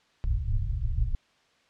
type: low-pass noise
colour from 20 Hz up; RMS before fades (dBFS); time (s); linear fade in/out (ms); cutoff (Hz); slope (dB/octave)
pink; -27; 0.24-1.15; 0; 120; 48
effects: white hiss -64 dBFS RMS until 1.69 s + low-pass 4000 Hz 12 dB/octave